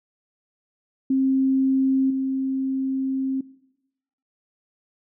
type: tone with level steps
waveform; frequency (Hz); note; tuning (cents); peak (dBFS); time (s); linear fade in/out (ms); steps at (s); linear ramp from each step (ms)
sine; 266; C4; +29; -17 / -22; 1.1-3.41; 5; 2.1; 5
effects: noise-tail reverb RT60 0.9 s tail -20 dB re dry